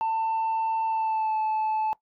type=tone with pitch glide; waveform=sine; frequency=893 to 869.6 Hz; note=A5 to A5; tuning=+25 to -21 cents; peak=-21 dBFS; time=0.01-1.93 s; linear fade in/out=0 ms; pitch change=-46 cents; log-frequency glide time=0.86-1.37 s; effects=noise-tail reverb RT60 0.1 s tail -21 dB re dry + tanh soft clip ceiling -22 dBFS